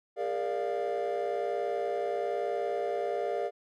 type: chord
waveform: triangle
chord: Bb dominant seventh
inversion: third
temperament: equal with one note detuned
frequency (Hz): 405.1 / 466.2 / 587.3 / 698.5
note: Ab4 / Bb4 / D5 / F5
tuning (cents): -43 / 0 / 0 / 0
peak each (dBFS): -32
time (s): 0.16-3.51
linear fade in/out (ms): 50
effects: tanh soft clip ceiling -21 dBFS